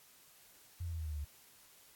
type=tone with pitch steps; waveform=sine; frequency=86.7 / 84.13 / 81.65 / 79.23 / 76.88 / 74.61 / 72.4 Hz; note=F2 / E2 / E2 / D#2 / D#2 / D2 / D2; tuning=-12 / +36 / -16 / +32 / -20 / +28 / -24 cents; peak=-37 dBFS; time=0.8-1.248 s; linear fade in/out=10 ms; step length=64 ms; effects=white hiss -62 dBFS RMS until 1.95 s + AAC 64 kbps